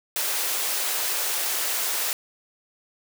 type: high-pass noise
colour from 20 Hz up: white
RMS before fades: -26 dBFS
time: 0.16-2.13 s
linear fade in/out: 0 ms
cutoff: 380 Hz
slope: 24 dB/octave
effects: none